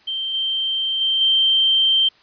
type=tone with level steps; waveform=sine; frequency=3136 Hz; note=G7; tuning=in tune; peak=-22 / -19 / -16 / -13 dBFS; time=0.07-2.09 s; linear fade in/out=10 ms; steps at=0.34 / 1.01 / 1.21 s; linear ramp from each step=2 ms; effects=white hiss -53 dBFS RMS until 2.22 s + resampled to 11025 Hz